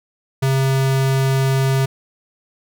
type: tone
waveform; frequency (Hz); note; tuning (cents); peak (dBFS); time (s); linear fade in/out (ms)
square; 134.1; C3; +43; -15; 0.42-1.86; 10
effects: none